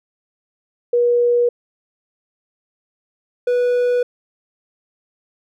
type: tone pair in turn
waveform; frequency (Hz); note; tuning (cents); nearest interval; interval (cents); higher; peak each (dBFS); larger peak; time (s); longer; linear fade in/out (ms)
sine / triangle; 481.1 / 490.4; B4 / B4; -45 / -12; unison; 33; second; -12; neither; 0.93-1.49 / 3.47-4.03; neither; 5
effects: none